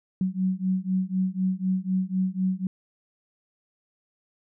sine beating tone pair, 185 / 189 Hz, F#3 / F#3, 0 / +37 cents, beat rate 4 Hz, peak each -26 / -26 dBFS, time 0.21-2.67 s, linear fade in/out 2 ms, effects none

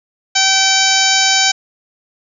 harmonic tone, 771 Hz, G5, 29 cents flat, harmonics 1 / 2 / 3 / 4 / 5 / 6 / 7 / 8 / 9, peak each -19 / -19 / -19 / -19 / -19 / -19 / -19 / -19 / -19 dBFS, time 0.35-1.52 s, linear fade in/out 10 ms, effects none

